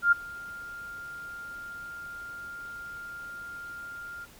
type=tone with ADSR envelope; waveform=sine; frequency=1400 Hz; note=F6; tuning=4 cents sharp; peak=-15 dBFS; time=0.02-4.26 s; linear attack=99 ms; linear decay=14 ms; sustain=-23 dB; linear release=25 ms; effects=pink hiss -53 dBFS RMS until 4.39 s